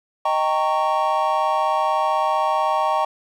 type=chord; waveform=triangle; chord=Eb dominant seventh; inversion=none; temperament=equal with one note detuned; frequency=622.3 / 784 / 920 / 1108.7 Hz; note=Eb5 / G5 / Bb5 / Db6; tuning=0 / 0 / -23 / 0 cents; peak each=-22 / -21 / -21 / -21 dBFS; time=0.25-3.05 s; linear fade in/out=5 ms; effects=none